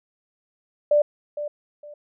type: tone with echo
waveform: sine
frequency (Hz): 590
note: D5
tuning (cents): +8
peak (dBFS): -14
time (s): 0.91-1.02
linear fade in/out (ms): 5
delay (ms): 460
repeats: 2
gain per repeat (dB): -12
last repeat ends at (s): 1.94
effects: none